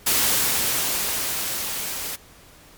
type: noise with level ramp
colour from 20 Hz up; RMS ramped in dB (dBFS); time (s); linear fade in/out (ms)
white; -19 to -30; 0.06-2.16; 10
effects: pink hiss -49 dBFS RMS until 2.77 s + MP3 96 kbps